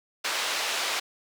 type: band-pass noise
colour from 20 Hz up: white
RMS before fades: -29 dBFS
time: 0.24-1 s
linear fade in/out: 10 ms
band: 530 to 4500 Hz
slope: 12 dB/octave
effects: none